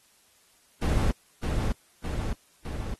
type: noise with echo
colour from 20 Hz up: brown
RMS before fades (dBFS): -24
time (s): 0.82-1.11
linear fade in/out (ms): 2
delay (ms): 610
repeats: 3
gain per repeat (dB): -3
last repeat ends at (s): 2.94
effects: white hiss -62 dBFS RMS until 2.99 s + AAC 32 kbps